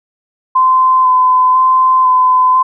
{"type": "tone with vibrato", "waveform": "sine", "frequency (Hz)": 1025, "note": "C6", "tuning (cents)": -36, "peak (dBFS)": -6, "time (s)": [0.55, 2.63], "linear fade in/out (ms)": 10, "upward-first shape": "square", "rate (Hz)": 1, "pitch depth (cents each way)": 13, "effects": []}